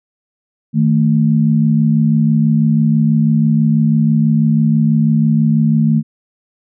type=tone pair together; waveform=sine; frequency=156.19 / 222.3 Hz; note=D#3 / A3; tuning=+7 / +18 cents; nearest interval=tritone; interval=611 cents; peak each=-12 dBFS; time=0.73-6.03 s; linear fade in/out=50 ms; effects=none